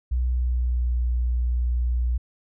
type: tone with pitch glide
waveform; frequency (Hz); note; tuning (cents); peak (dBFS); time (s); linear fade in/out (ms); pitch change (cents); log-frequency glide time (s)
sine; 62 to 60.55; B1 to B1; +7 to -34; -20; 0.11-2.18; 10; -41; 0.24-0.96
effects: none